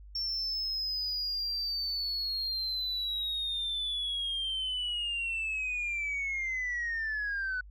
sine linear sweep, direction down, 5450 to 1480 Hz, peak -29 dBFS, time 0.15-7.61 s, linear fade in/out 5 ms, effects tanh soft clip ceiling -28 dBFS + added 50 Hz sine -47 dBFS peak until 7.7 s

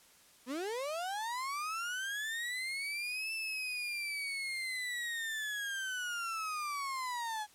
35% pulse linear two-way sweep, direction up then down, 233.1 to 2657 to 831 Hz, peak -34 dBFS, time 0.46-7.47 s, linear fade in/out 50 ms, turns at 3.33 s, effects white hiss -62 dBFS RMS until 7.54 s + low-pass 12000 Hz 12 dB/octave

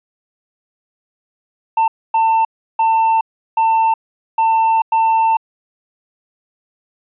triangle tone bursts at uneven times, 896 Hz, A5, 31 cents sharp, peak -9 dBFS, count 6, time 1.77-1.88 / 2.14-2.45 / 2.79-3.21 / 3.57-3.94 / 4.38-4.82 / 4.92-5.37 s, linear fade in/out 5 ms, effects resampled to 8000 Hz

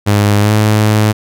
sawtooth tone with pitch glide, 103 to 106.88 Hz, G#2 to A2, -14 to -50 cents, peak -4 dBFS, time 0.06-1.13 s, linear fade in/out 20 ms, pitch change +64 cents, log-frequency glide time 0.41-0.51 s, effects none

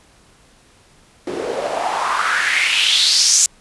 white noise with band-pass filter sweep, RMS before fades -17 dBFS, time 1.27-3.46 s, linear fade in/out 2 ms, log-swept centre 340 to 7100 Hz, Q 4.2, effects pink hiss -51 dBFS RMS until 3.6 s + resampled to 24000 Hz

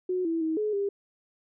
sine tone with pitch steps, 366 / 329.3 / 318.8 / 424.7 / 400.6 Hz, F#4 / E4 / D#4 / G#4 / G4, -19 / -2 / +42 / +39 / +38 cents, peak -25 dBFS, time 0.09-0.89 s, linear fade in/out 5 ms, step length 160 ms, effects none

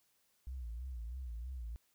sine tone with vibrato, 60.7 Hz, B1, 29 cents flat, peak -39 dBFS, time 0.47-1.76 s, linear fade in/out 0 ms, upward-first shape sine, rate 3.1 Hz, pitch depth 140 cents each way, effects tanh soft clip ceiling -37 dBFS + white hiss -75 dBFS RMS until 1.94 s

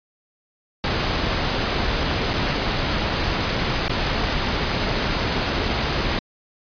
pink noise with dropouts, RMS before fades -22 dBFS, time 0.84-6.19 s, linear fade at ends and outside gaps 0 ms, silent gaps 2.333-2.338 / 3.093-3.097 / 3.881-3.896 s, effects resampled to 11025 Hz

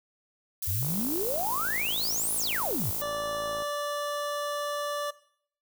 violet noise, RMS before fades -32 dBFS, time 0.62-3.02 s, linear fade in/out 5 ms
sine exponential two-way sweep, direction up then down, 82.41 to 11000 to 82.41 Hz, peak -29 dBFS, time 0.67-2.91 s, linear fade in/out 10 ms, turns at 2.35 s
click train, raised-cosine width 1 ms, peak -28 dBFS, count 154, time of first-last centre 0.83-3.622 s, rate 54.8 Hz
25% pulse tone, 583 Hz, D5, 13 cents flat, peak -26 dBFS, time 3.01-5.11 s, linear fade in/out 10 ms
effects noise-tail reverb RT60 0.6 s tail -18 dB re dry

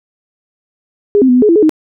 sine tone with pitch steps, 409.6 / 261.3 / 248.4 / 251.1 / 422.6 / 335.8 / 425.1 / 311.9 Hz, G#4 / C4 / B3 / B3 / G#4 / E4 / G#4 / D#4, -24 / -2 / +10 / +29 / +30 / +32 / +40 / +4 cents, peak -5 dBFS, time 1.15-1.694 s, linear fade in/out 0 ms, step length 68 ms, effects none

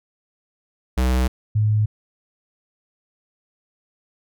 square / sine tone pair in turn, 63.4 / 106.84 Hz, B1 / G#2, +46 / +50 cents, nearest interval major sixth, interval 904 cents, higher second, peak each -17 / -15 dBFS, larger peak second, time 0.97-1.28 / 1.55-1.86 s, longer neither, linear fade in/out 10 ms, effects none

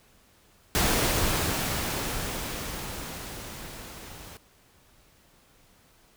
pink noise with level ramp, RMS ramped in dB -23 to -45 dBFS, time 0.75-4.37 s, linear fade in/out 0 ms, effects pink hiss -60 dBFS RMS until 6.16 s

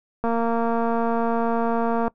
click train, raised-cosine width 1 ms, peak -11 dBFS, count 426, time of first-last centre 0.24-2.08 s, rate 231 Hz, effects noise-tail reverb RT60 0.1 s tail -22 dB re dry

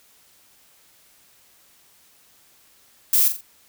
violet noise with echo, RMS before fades -17 dBFS, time 3.13-3.28 s, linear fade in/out 2 ms, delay 43 ms, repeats 3, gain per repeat -8 dB, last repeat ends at 3.409 s, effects white hiss -56 dBFS RMS until 3.68 s

